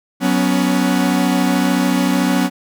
45% pulse chord, F# suspended fourth, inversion none, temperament equal with one note detuned, 185 / 246.9 / 280.6 Hz, F#3 / B3 / C#4, 0 / 0 / +21 cents, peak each -18 dBFS, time 0.2-2.5 s, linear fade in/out 50 ms, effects none

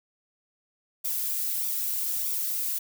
violet noise with flanger, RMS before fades -29 dBFS, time 1.04-2.79 s, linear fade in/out 10 ms, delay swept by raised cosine 0.84 to 2.94 ms, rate 1.6 Hz, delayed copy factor +0.7, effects none

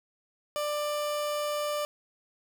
30% pulse tone, 592 Hz, D5, 14 cents sharp, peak -26 dBFS, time 0.56-1.85 s, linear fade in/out 0 ms, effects none

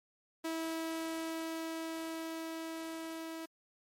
sawtooth tone with level ramp, 325.1 Hz, E4, 24 cents flat, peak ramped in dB -31 to -37 dBFS, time 0.44-3.46 s, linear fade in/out 10 ms, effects MP3 64 kbps

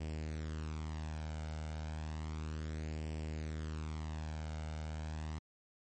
sawtooth tone with flanger, 77.78 Hz, D#2, in tune, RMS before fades -41 dBFS, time 0-5.39 s, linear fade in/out 10 ms, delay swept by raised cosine 0.38 to 1.38 ms, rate 0.32 Hz, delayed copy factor +0.55, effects MP3 32 kbps

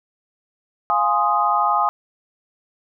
sine chord, F minor seventh, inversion none, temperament equal, 698.5 / 830.6 / 1046.5 / 1244.5 Hz, F5 / Ab5 / C6 / Eb6, 0 / 0 / 0 / 0 cents, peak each -24 / -20 / -23 / -19 dBFS, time 0.9-1.89 s, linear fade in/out 0 ms, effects none

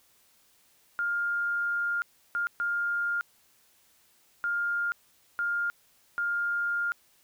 sine tone bursts at uneven times, 1407 Hz, F6, 12 cents sharp, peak -26 dBFS, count 6, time 0.99-2.02 / 2.35-2.47 / 2.6-3.21 / 4.44-4.92 / 5.39-5.7 / 6.18-6.92 s, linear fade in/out 0 ms, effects white hiss -64 dBFS RMS until 7.23 s

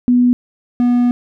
sine / triangle tone pair in turn, 245.9 / 243.6 Hz, B3 / B3, -7 / -24 cents, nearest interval unison, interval 17 cents, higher first, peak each -8 dBFS, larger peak neither, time 0.08-0.33 / 0.8-1.11 s, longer second, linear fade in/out 0 ms, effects none

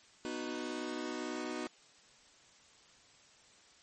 sawtooth chord, B major, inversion none, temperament just, 246.9 / 308.7 / 370.4 Hz, B3 / D#4 / F#4, 0 / -14 / +2 cents, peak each -38 / -37 / -38 dBFS, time 0.25-1.67 s, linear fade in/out 0 ms, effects white hiss -62 dBFS RMS until 3.82 s + MP3 32 kbps

